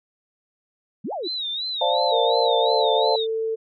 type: exponential two-way sweep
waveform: sine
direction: up then down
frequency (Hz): 163 to 880 to 308.4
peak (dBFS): -26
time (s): 1.04-1.28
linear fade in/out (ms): 10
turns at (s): 1.13
type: tone with vibrato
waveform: sine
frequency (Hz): 3816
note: A#7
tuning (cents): +40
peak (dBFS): -25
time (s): 1.23-3.27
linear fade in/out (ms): 50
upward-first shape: sine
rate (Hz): 2.8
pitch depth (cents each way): 120
type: chord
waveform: sine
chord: D minor seventh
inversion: third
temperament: equal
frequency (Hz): 523.3 / 587.3 / 698.5 / 880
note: C5 / D5 / F5 / A5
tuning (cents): 0 / 0 / 0 / 0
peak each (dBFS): -24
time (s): 1.81-3.16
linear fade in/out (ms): 5
type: tone with pitch glide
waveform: sine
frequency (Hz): 466.2 to 445.9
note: A#4 to A4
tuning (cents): 0 to +23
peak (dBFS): -22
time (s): 2.11-3.56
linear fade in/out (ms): 20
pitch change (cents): -77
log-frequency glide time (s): 2.53-2.82
effects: none